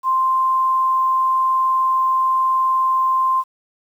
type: tone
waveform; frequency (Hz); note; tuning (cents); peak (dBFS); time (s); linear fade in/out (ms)
sine; 1046.5; C6; 0; -14; 0.03-3.44; 50
effects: 8-bit

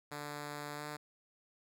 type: tone with pitch glide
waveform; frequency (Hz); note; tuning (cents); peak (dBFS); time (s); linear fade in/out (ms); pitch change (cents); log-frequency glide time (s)
5% pulse; 146.83 to 149.22; D3 to D3; 0 to +28; -30; 0.11-0.97; 10; +28; 0.75-0.85
effects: none

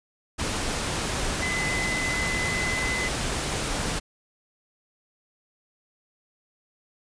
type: tone in noise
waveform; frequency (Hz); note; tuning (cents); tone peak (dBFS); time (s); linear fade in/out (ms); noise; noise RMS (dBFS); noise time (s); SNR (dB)
sine; 2027; B6; +45; -27; 1.41-3.09; 20; pink; -28; 0.38-4; -2
effects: resampled to 22050 Hz

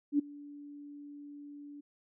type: tone with ADSR envelope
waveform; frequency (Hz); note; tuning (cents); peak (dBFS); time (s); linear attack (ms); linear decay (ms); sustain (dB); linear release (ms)
sine; 289.3; D4; -26; -22; 0.12-1.81; 70; 10; -23; 11
effects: none

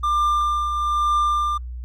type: tone with tremolo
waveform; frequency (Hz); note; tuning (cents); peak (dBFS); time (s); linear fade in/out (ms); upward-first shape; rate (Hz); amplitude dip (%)
triangle; 1193; D6; +27; -14; 0.03-1.58; 10; triangle; 1.1; 50
effects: added 61 Hz sine -29 dBFS peak until 1.84 s + Opus 32 kbps

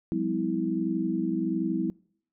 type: tone cluster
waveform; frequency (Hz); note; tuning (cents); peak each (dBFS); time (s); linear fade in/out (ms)
sine; 180.2 / 201.6 / 253.5 / 324.2; F#3 / G3 / B3 / E4; -45 / +49 / +45 / -29; -31 / -32 / -32 / -28; 0.12-1.9; 0
effects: noise-tail reverb RT60 0.6 s tail -25 dB re dry

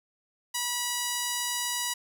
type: tone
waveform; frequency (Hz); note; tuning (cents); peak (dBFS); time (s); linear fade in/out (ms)
5% pulse; 972; B5; -28; -16; 0.54-1.94; 10
effects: none

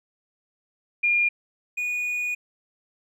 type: tone pair in turn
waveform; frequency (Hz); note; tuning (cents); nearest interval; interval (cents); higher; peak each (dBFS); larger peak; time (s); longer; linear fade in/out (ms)
sine / triangle; 2413 / 2459; D7 / D#7; +46 / -21; unison; 33; second; -18 / -23; first; 1.03-1.29 / 1.77-2.35; second; 10
effects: none

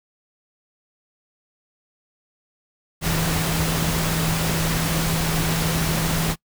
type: tone in noise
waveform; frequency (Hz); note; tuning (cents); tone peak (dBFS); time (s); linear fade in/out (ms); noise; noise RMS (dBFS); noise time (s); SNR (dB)
sine; 162.3; E3; -27; -23; 3.01-6.36; 50; pink; -24; 3.01-6.36; -2
effects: noise-tail reverb RT60 0.1 s tail -24 dB re dry

